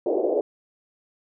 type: band-pass noise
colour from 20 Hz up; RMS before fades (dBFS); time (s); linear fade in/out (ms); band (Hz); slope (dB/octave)
pink; -23; 0.06-0.41; 2; 330 to 660; 48
effects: none